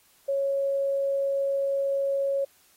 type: tone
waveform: sine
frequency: 552 Hz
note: C#5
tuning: 7 cents flat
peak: -23 dBFS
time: 0.28-2.45 s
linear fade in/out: 10 ms
effects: white hiss -61 dBFS RMS until 2.76 s + AAC 48 kbps